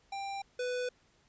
square tone pair in turn, 790 / 496.5 Hz, G5 / B4, +13 / +9 cents, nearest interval minor sixth, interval 804 cents, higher first, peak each -37 / -33 dBFS, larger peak second, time 0.12-0.42 / 0.59-0.89 s, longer neither, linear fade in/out 5 ms, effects pink hiss -68 dBFS RMS until 1.28 s + resampled to 16000 Hz

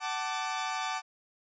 sawtooth chord, D major, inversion first, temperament equal with one note detuned, 752.5 / 880 / 1174.7 Hz, F#5 / A5 / D6, +29 / 0 / 0 cents, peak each -32 dBFS, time 0-1.02 s, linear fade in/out 50 ms, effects resampled to 16000 Hz

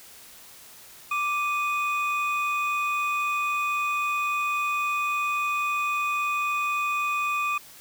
triangle tone pair together, 1174.7 / 2489 Hz, D6 / D#7, 0 / 0 cents, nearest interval octave + minor second, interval 1300 cents, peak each -24 / -26 dBFS, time 1.11-7.58 s, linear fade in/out 5 ms, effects white hiss -48 dBFS RMS until 7.8 s

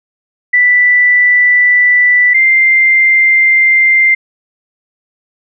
sine tone pair in turn, 1975.5 / 2093 Hz, B6 / C7, 0 / 0 cents, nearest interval minor second, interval 100 cents, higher second, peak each -5 dBFS, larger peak neither, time 0.53-2.34 / 2.34-4.15 s, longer neither, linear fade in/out 10 ms, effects none

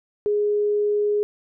sine tone, 415.3 Hz, G#4, in tune, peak -18 dBFS, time 0.26-1.23 s, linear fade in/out 0 ms, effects none

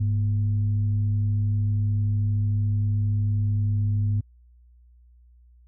sine tone with frequency modulation, 102.8 Hz, G#2, 17 cents flat, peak -20 dBFS, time 0-4.21 s, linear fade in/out 10 ms, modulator 135 Hz, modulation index 0.3, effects added 60 Hz sine -51 dBFS peak until 5.67 s

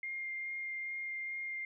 sine tone with vibrato, 2116 Hz, C7, 19 cents sharp, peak -37 dBFS, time 0.03-1.65 s, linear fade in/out 2 ms, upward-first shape sine, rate 2.4 Hz, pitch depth 8 cents each way, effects none

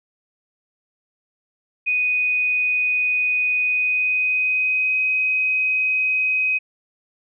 sine tone with pitch glide, 2489 to 2521 Hz, D#7 to D#7, 0 to +22 cents, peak -17 dBFS, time 1.86-6.59 s, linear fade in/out 20 ms, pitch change +22 cents, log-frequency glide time 3.61-5.01 s, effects none

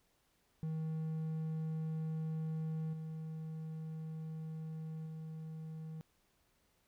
triangle tone with level steps, 158.7 Hz, D#3, 35 cents sharp, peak -34 / -39 / -41 dBFS, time 0.63-6.01 s, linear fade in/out 0 ms, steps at 2.93 / 5.06 s, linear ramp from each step 5 ms, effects pink hiss -75 dBFS RMS until 6.87 s

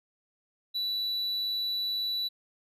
triangle tone, 3951 Hz, B7, in tune, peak -27 dBFS, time 0.74-2.29 s, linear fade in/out 20 ms, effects resampled to 32000 Hz

